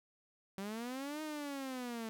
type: linear two-way sweep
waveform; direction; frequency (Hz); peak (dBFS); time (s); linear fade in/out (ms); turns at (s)
sawtooth; up then down; 190 to 312.3 to 219.9; -36; 0.58-2.09; 0; 1.22
effects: none